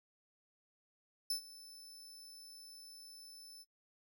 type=tone with ADSR envelope; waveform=sawtooth; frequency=5274 Hz; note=E8; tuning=in tune; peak=-30 dBFS; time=1.3-3.65 s; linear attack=4 ms; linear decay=100 ms; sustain=-20 dB; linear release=38 ms; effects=noise-tail reverb RT60 0.1 s tail -20 dB re dry